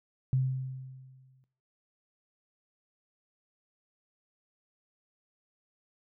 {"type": "tone with exponential decay", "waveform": "sine", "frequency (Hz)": 130.81, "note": "C3", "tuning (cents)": 0, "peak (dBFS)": -22, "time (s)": [0.33, 1.44], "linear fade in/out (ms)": 0, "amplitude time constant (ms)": 240, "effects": ["noise-tail reverb RT60 0.5 s tail -18 dB re dry"]}